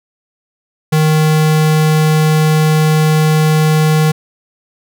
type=tone; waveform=square; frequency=155.4 Hz; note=D#3; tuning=2 cents flat; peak=-9 dBFS; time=0.92-4.12 s; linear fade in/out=10 ms; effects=none